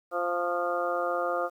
harmonic tone with a mistuned harmonic, 174.61 Hz, F3, in tune, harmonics 2 / 3 / 4 / 5 / 6 / 7 / 8, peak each -36 / -30 / -32 / -43 / -42 / -32 / -37 dBFS, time 0.11-1.5 s, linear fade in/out 50 ms, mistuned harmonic 6, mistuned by +52 cents, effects 10-bit

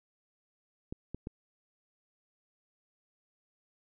clicks, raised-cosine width 3 ms, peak -25 dBFS, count 3, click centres 0.925 / 1.146 / 1.271 s, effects none

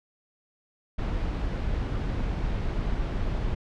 brown noise, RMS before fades -28 dBFS, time 0.98-3.55 s, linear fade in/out 10 ms, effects low-pass 4000 Hz 12 dB/octave

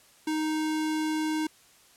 square tone, 311.1 Hz, D#4, in tune, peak -27 dBFS, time 0.27-1.47 s, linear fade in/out 5 ms, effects white hiss -58 dBFS RMS until 1.96 s + low-pass 11000 Hz 12 dB/octave

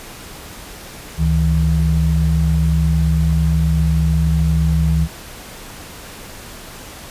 sine tone pair together, 71.05 / 159.5 Hz, C#2 / D#3, +43 / +43 cents, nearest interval octave + major second, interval 1400 cents, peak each -15 dBFS, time 1.17-5.08 s, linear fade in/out 50 ms, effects pink hiss -35 dBFS RMS until 7.1 s + resampled to 32000 Hz

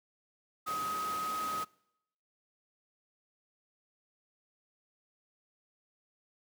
sine tone in noise, 1263 Hz, D#6, 26 cents sharp, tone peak -33 dBFS, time 0.66-1.65 s, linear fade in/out 20 ms, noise pink, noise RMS -42 dBFS, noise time 0.66-1.65 s, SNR +6 dB, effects noise-tail reverb RT60 0.8 s tail -24 dB re dry + high-pass 200 Hz 12 dB/octave

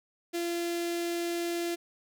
sawtooth tone with notch filter, 342.6 Hz, F4, 33 cents flat, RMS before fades -32 dBFS, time 0.33-1.76 s, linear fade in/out 20 ms, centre 1100 Hz, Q 1, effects none

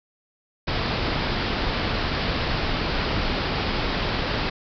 pink low-pass noise, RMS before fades -25 dBFS, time 0.67-4.5 s, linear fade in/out 10 ms, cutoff 5100 Hz, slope 96 dB/octave, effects none

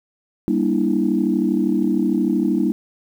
sine chord, E half-diminished seventh, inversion first, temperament just, 197.78 / 237.3 / 296.7 / 329.6 Hz, G3 / Bb3 / D4 / E4, +16 / +31 / +18 / 0 cents, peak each -21 dBFS, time 0.48-2.72 s, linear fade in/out 0 ms, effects tanh soft clip ceiling -6 dBFS + 8-bit

